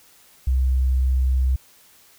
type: tone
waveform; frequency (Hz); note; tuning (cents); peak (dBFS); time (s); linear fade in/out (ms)
sine; 64.6; C2; -21; -16; 0.47-1.56; 5
effects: white hiss -53 dBFS RMS until 2.18 s